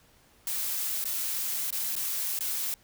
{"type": "noise with dropouts", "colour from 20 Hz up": "blue", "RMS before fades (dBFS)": -31, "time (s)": [0.47, 2.74], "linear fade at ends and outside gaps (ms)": 1, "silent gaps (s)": [[1.041, 1.054], [1.706, 1.726], [1.954, 1.964], [2.39, 2.407]], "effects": ["pink hiss -61 dBFS RMS until 2.83 s"]}